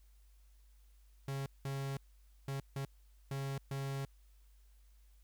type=tone bursts at uneven times; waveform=45% pulse; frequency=137.1 Hz; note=C#3; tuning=19 cents flat; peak=-37 dBFS; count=6; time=1.28-1.46 / 1.65-1.97 / 2.48-2.6 / 2.76-2.85 / 3.31-3.58 / 3.71-4.05 s; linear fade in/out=2 ms; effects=added 50 Hz sine -60 dBFS peak until 5.23 s + white hiss -75 dBFS RMS until 5.23 s